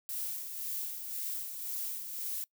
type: noise with tremolo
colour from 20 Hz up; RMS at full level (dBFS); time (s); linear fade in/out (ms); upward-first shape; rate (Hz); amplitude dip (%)
violet; -36; 0.09-2.44; 0; sine; 1.9; 50
effects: noise-tail reverb RT60 0.1 s tail -23 dB re dry